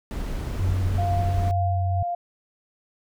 brown noise, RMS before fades -29 dBFS, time 0.11-1.51 s, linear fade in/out 0 ms
sine tone, 92.5 Hz, F#2, in tune, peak -21 dBFS, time 0.59-2.03 s, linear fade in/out 5 ms
sine tone with tremolo, 698.5 Hz, F5, in tune, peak -24 dBFS, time 0.98-2.15 s, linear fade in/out 5 ms, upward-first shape sine, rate 2 Hz, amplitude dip 50%
effects none

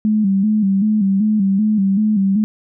sine tone with vibrato, 204.1 Hz, G#3, 30 cents flat, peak -12 dBFS, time 0.05-2.44 s, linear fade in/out 0 ms, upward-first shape square, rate 2.6 Hz, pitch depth 84 cents each way, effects none

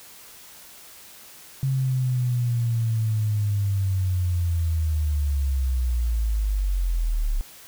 sine linear sweep, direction down, 135 to 34.53 Hz, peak -20 dBFS, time 1.63-7.41 s, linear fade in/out 0 ms, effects white hiss -46 dBFS RMS until 7.67 s

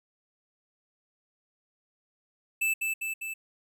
square tone with echo, 2637 Hz, E7, in tune, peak -25 dBFS, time 2.61-2.74 s, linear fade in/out 10 ms, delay 200 ms, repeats 3, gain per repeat -3 dB, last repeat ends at 3.34 s, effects none

